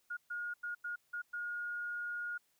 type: tone bursts at uneven times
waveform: sine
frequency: 1432 Hz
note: F6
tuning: 43 cents sharp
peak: -37 dBFS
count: 6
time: 0.1-0.17 / 0.3-0.54 / 0.63-0.75 / 0.84-0.96 / 1.13-1.22 / 1.33-2.38 s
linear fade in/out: 10 ms
effects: white hiss -75 dBFS RMS until 2.59 s